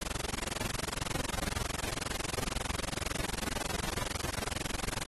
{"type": "noise with amplitude modulation", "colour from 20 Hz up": "pink", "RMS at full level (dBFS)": -32, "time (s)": [0.01, 5.06], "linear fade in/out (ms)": 10, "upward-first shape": "sine", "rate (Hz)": 22, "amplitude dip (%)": 100, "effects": ["AAC 32 kbps"]}